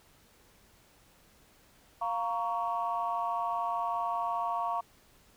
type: chord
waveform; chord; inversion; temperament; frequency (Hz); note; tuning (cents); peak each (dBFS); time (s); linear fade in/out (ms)
sine; Bb minor; second; just; 699.2 / 932.3 / 1118.8; F5 / Bb5 / Db6; +2 / 0 / +16; -33; 2.01-4.81; 10
effects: tanh soft clip ceiling -21 dBFS + pink hiss -62 dBFS RMS until 5.36 s